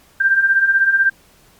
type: beating tone pair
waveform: sine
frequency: 1568 / 1584 Hz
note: G6 / G6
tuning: 0 / +18 cents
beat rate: 16 Hz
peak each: -18 / -12 dBFS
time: 0.2-1.1 s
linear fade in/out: 10 ms
effects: pink hiss -51 dBFS RMS until 1.59 s + MP3 96 kbps